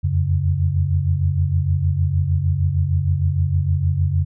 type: tone cluster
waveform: sine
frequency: 84 / 90.5 / 139.4 Hz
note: E2 / F#2 / C#3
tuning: +33 / -38 / +10 cents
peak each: -23 / -18 / -21 dBFS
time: 0.03-4.25 s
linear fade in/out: 20 ms
effects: none